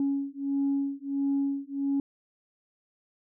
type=beating tone pair; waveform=sine; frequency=277.2 / 278.7 Hz; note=C#4 / C#4; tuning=0 / +9 cents; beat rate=1.5 Hz; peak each=-28 dBFS; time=0-2 s; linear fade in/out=2 ms; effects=tanh soft clip ceiling -20 dBFS

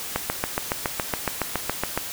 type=click train; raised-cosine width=0.5 ms; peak=-7 dBFS; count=14; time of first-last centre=0.16-1.976 s; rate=7.16 Hz; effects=white hiss -33 dBFS RMS until 2.12 s

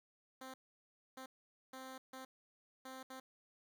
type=tone bursts at uneven times; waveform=10% pulse; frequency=261.6 Hz; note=C4; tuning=in tune; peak=-40 dBFS; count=6; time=0.41-0.54 / 1.17-1.26 / 1.73-1.98 / 2.13-2.25 / 2.85-3.03 / 3.1-3.2 s; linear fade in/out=5 ms; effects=none

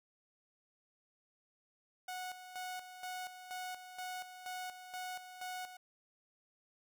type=tone with tremolo; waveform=sawtooth; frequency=735 Hz; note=F#5; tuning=12 cents flat; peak=-37 dBFS; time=2.08-5.77 s; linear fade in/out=5 ms; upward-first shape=square; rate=2.1 Hz; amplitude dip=65%; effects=none

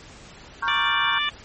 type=chord; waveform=sine; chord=G half-diminished seventh; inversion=first; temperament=equal; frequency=932.3 / 1108.7 / 1396.9 / 1568 Hz; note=Bb5 / Db6 / F6 / G6; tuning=0 / 0 / 0 / 0 cents; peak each=-30 / -26 / -30 / -27 dBFS; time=0.62-1.19 s; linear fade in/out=10 ms
type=harmonic tone; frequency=587.3 Hz; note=D5; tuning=in tune; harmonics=2 / 3 / 4 / 5 / 6; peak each=-28 / -28 / -28 / -28 / -28 dBFS; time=0.68-1.29 s; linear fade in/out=0 ms
effects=pink hiss -45 dBFS RMS until 1.44 s + MP3 32 kbps

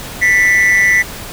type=tone with amplitude modulation; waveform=triangle; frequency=1975.5 Hz; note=B6; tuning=in tune; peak=-3 dBFS; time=0.21-1.03 s; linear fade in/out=20 ms; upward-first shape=sine; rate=198 Hz; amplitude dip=70%; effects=pink hiss -28 dBFS RMS until 1.32 s

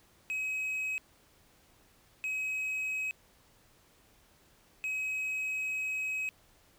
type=tone bursts at uneven times; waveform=triangle; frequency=2545 Hz; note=D#7; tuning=39 cents sharp; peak=-30 dBFS; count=3; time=0.3-0.98 / 2.24-3.11 / 4.84-6.29 s; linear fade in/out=0 ms; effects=pink hiss -64 dBFS RMS until 6.78 s

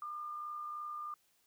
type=tone with amplitude modulation; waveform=sine; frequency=1204 Hz; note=D6; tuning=43 cents sharp; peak=-38 dBFS; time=0.02-1.14 s; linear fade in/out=2 ms; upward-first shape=sine; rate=63 Hz; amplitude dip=35%; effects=white hiss -73 dBFS RMS until 1.46 s

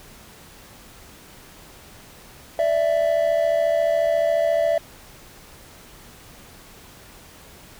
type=tone pair together; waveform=triangle; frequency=587.3 / 661.5 Hz; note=D5 / E5; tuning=0 / +6 cents; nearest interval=major second; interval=206 cents; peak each=-20 / -17 dBFS; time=2.59-4.78 s; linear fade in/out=2 ms; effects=pink hiss -46 dBFS RMS until 7.79 s

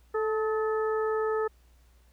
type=harmonic tone with a mistuned harmonic; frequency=437.3 Hz; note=A4; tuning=11 cents flat; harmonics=1 / 2 / 3 / 4; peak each=-26 / -37 / -34 / -40 dBFS; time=0.14-1.48 s; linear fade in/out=10 ms; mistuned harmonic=3; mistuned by=-43 cents; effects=added 60 Hz sine -57 dBFS peak until 2.12 s + pink hiss -67 dBFS RMS until 2.12 s

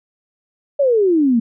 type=exponential sweep; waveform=sine; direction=down; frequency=585 to 221.5 Hz; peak=-11 dBFS; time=0.79-1.4 s; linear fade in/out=10 ms; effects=none

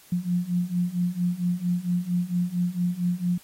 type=beating tone pair; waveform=sine; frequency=174.61 / 179.01 Hz; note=F3 / F3; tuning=0 / +43 cents; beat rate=4.4 Hz; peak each=-27 / -25 dBFS; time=0.12-3.38 s; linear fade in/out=5 ms; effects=white hiss -53 dBFS RMS until 3.43 s + AAC 48 kbps

